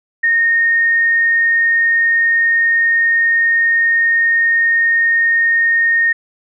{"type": "tone", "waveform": "sine", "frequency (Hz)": 1845, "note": "A#6", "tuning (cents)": -18, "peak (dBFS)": -10, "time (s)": [0.23, 6.13], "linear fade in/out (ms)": 10, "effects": []}